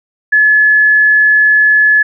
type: tone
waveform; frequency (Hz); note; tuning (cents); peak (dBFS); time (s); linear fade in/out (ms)
sine; 1712; A6; -48; -5; 0.32-2.03; 10
effects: none